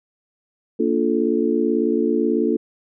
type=chord; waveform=sine; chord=Bb major seventh; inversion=none; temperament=just; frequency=233.1 / 291.4 / 349.6 / 437 Hz; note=Bb3 / D4 / F4 / A4; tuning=0 / -13 / +2 / -12 cents; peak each=-22 dBFS; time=0.79-2.57 s; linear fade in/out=10 ms; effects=none